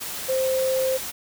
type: tone in noise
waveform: sine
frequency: 523.3 Hz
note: C5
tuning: in tune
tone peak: -20 dBFS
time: 0.28-0.98 s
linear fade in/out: 20 ms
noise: white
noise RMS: -32 dBFS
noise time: 0-1.12 s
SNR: +9 dB
effects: none